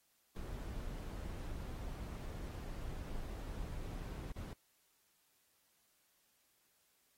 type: noise with dropouts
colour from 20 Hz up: brown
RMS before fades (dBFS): -44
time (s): 0.36-4.53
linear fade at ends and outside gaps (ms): 1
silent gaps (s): 4.318-4.361
effects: white hiss -75 dBFS RMS until 7.17 s + AAC 48 kbps